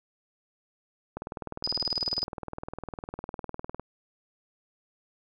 click train, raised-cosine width 1 ms, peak -21 dBFS, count 53, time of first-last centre 1.17-3.796 s, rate 19.8 Hz
sine tone with tremolo, 4978 Hz, D#8, in tune, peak -25 dBFS, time 1.64-2.24 s, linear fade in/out 0 ms, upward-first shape square, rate 19 Hz, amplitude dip 80%
effects none

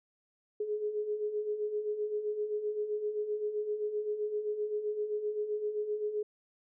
sine beating tone pair, 415.3 / 423 Hz, G#4 / G#4, 0 / +32 cents, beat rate 7.7 Hz, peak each -39 / -32 dBFS, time 0.6-6.23 s, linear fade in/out 5 ms, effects none

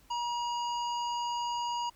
harmonic tone, 955 Hz, A#5, 42 cents sharp, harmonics 1 / 3 / 5 / 7, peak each -31 / -41 / -45 / -48 dBFS, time 0.1-1.9 s, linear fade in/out 10 ms, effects added 48 Hz sine -66 dBFS peak until 1.95 s + pink hiss -63 dBFS RMS until 1.95 s

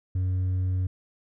triangle tone with hard clipping, 92.4 Hz, F#2, 2 cents flat, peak -22 dBFS, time 0.15-0.87 s, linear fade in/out 5 ms, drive 1 dB, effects none

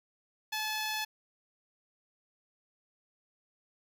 10% pulse tone, 862 Hz, A5, 36 cents flat, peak -24 dBFS, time 0.52-1.05 s, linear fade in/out 10 ms, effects none

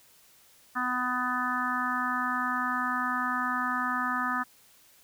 harmonic tone, 250 Hz, B3, 21 cents sharp, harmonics 1 / 3 / 4 / 5 / 6 / 7, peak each -35 / -38 / -35 / -30 / -35 / -34 dBFS, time 0.75-4.44 s, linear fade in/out 20 ms, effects white hiss -59 dBFS RMS until 5.03 s

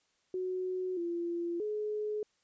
sine tone with pitch steps, 369.2 / 342.8 / 423.3 Hz, F#4 / F4 / G#4, -4 / -32 / +33 cents, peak -32 dBFS, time 0.34-2.23 s, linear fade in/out 2 ms, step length 630 ms, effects white hiss -74 dBFS RMS until 2.43 s + resampled to 16000 Hz

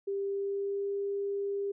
sine tone with pitch glide, 396.2 to 399.9 Hz, G4 to G4, +18 to +35 cents, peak -30 dBFS, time 0.07-1.72 s, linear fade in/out 10 ms, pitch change +17 cents, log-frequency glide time 0.25-0.93 s, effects none

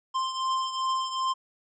square beating tone pair, 1046.5 / 1049.1 Hz, C6 / C6, 0 / +4 cents, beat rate 2.6 Hz, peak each -28 / -34 dBFS, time 0.14-1.34 s, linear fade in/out 20 ms, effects resampled to 16000 Hz

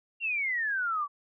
sine exponential sweep, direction down, 2794 to 1125 Hz, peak -27 dBFS, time 0.2-1.08 s, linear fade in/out 50 ms, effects none

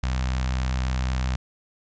sawtooth tone with notch filter, 63.9 Hz, C2, 40 cents flat, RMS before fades -25 dBFS, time 0.03-1.36 s, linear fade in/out 5 ms, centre 380 Hz, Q 0.56, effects resampled to 16000 Hz + 10-bit

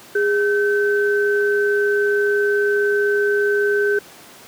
sine tone pair together, 410.1 / 1536.3 Hz, G#4 / G6, -22 / -35 cents, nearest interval octave + major seventh, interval 2287 cents, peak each -16 / -20 dBFS, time 0.15-3.99 s, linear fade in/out 5 ms, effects pink hiss -42 dBFS RMS until 4.47 s + high-pass 200 Hz 12 dB/octave

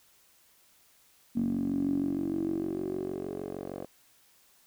10% pulse tone with band-pass filter sweep, 46.49 Hz, F#1, 9 cents sharp, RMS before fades -32 dBFS, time 1.35-3.86 s, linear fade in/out 20 ms, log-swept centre 240 to 480 Hz, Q 9.4, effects white hiss -63 dBFS RMS until 4.66 s

